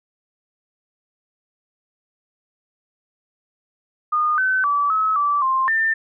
sine tone with pitch steps, 1223 / 1523 / 1153 / 1288 / 1160 / 1053 / 1793 Hz, D#6 / F#6 / D6 / E6 / D6 / C6 / A6, -30 / +50 / -32 / -41 / -22 / +11 / +32 cents, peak -16 dBFS, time 4.12-5.94 s, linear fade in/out 10 ms, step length 260 ms, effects none

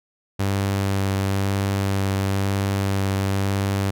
sawtooth tone with vibrato, 98 Hz, G2, in tune, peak -16 dBFS, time 0.39-3.91 s, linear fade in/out 10 ms, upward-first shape sine, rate 1 Hz, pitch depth 11 cents each way, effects none

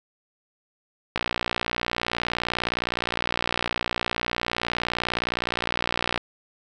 click train, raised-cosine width 0.3 ms, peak -8 dBFS, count 300, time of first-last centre 1.16-6.177 s, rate 59.6 Hz, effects none

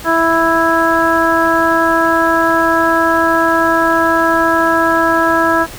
harmonic tone, 329.6 Hz, E4, in tune, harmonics 1 / 2 / 3 / 4 / 5, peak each -16 / -16 / -16 / -16 / -16 dBFS, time 0.04-5.67 s, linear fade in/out 50 ms, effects pink hiss -31 dBFS RMS until 5.78 s

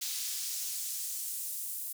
pink noise with high-pass filter sweep, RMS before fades -37 dBFS, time 0.01-1.93 s, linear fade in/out 10 ms, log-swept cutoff 4400 to 11000 Hz, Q 1, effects none

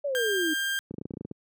sine exponential sweep, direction down, 591 to 300 Hz, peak -26 dBFS, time 0.04-0.54 s, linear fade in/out 10 ms
30% pulse tone, 1594 Hz, G6, 28 cents sharp, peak -24 dBFS, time 0.15-0.79 s, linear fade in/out 0 ms
clicks, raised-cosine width 3 ms, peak -21 dBFS, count 11, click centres 0.91 / 0.941 / 0.983 / 1.014 / 1.055 / 1.108 / 1.138 / 1.171 / 1.21 / 1.25 / 1.313 s
effects high-pass 150 Hz 12 dB/octave

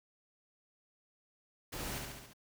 pink noise with echo, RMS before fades -42 dBFS, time 1.72-1.99 s, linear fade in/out 10 ms, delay 69 ms, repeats 5, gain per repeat -3 dB, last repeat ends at 2.335 s, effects none

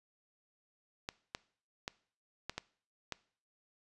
clicks, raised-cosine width 0.2 ms, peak -20 dBFS, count 6, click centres 1.089 / 1.349 / 1.879 / 2.496 / 2.58 / 3.123 s, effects noise-tail reverb RT60 0.5 s tail -21 dB re dry + resampled to 24000 Hz

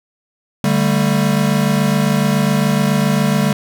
square chord, D suspended fourth, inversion none, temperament equal with one note detuned, 146.83 / 196 / 223.2 Hz, D3 / G3 / A3, 0 / 0 / +25 cents, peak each -18 / -17 / -19 dBFS, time 0.64-3.53 s, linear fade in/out 2 ms, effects none

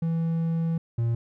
triangle tone pair in turn, 164.81 / 116.54 Hz, E3 / A#2, 0 / 0 cents, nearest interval tritone, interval 600 cents, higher first, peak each -21 / -20 dBFS, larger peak second, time 0.02-0.78 / 0.98-1.15 s, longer first, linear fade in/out 5 ms, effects none

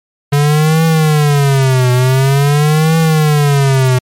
square tone with vibrato, 142.4 Hz, C#3, 47 cents sharp, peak -8 dBFS, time 0.32-3.99 s, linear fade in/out 10 ms, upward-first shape triangle, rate 0.47 Hz, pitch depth 240 cents each way, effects MP3 64 kbps

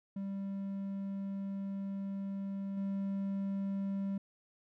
triangle tone with level steps, 196.3 Hz, G3, 3 cents sharp, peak -34 / -31 dBFS, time 0.16-4.18 s, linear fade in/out 5 ms, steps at 2.77 s, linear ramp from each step 5 ms, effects none

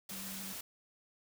sine tone in noise, 192.3 Hz, G3, 33 cents flat, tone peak -47 dBFS, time 0.11-0.53 s, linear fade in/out 5 ms, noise white, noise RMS -44 dBFS, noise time 0.09-0.61 s, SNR -6 dB, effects none

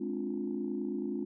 sine chord, D half-diminished seventh, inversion second, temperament just, 211.4 / 264.3 / 293.7 / 352.4 Hz, Ab3 / C4 / D4 / F4, +31 / +18 / 0 / +16 cents, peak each -37 / -37 / -38 / -37 dBFS, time 0-1.25 s, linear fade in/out 10 ms, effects tanh soft clip ceiling -23 dBFS

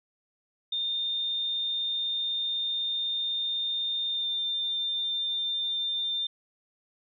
sine tone with pitch glide, 3628 to 3597 Hz, A#7 to A7, -48 to +37 cents, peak -27 dBFS, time 0.72-6.27 s, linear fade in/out 5 ms, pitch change -15 cents, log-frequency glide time 4.08-4.3 s, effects none

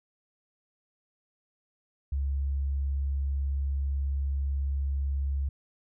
sine tone, 69.1 Hz, C#2, 5 cents flat, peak -26 dBFS, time 2.12-5.49 s, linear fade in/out 5 ms, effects none

